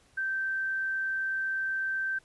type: tone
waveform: sine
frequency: 1558 Hz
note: G6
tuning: 11 cents flat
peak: -28 dBFS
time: 0.17-2.19 s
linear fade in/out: 10 ms
effects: pink hiss -63 dBFS RMS until 2.24 s + resampled to 24000 Hz